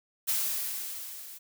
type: noise with level ramp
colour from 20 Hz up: blue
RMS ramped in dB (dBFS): -27 to -46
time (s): 0.27-1.39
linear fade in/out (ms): 20
effects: none